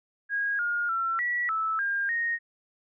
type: tone with pitch steps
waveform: sine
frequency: 1639 / 1422 / 1349 / 1939 / 1310 / 1607 / 1862 Hz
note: G#6 / F6 / E6 / B6 / E6 / G6 / A#6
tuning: -23 / +31 / +40 / -32 / -11 / +43 / -2 cents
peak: -25 dBFS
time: 0.29-2.39 s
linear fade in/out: 50 ms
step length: 300 ms
effects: none